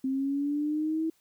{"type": "linear sweep", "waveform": "sine", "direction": "up", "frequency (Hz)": [262.2, 324.6], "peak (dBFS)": -26, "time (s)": [0.04, 1.1], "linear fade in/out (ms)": 5, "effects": ["white hiss -68 dBFS RMS until 1.2 s"]}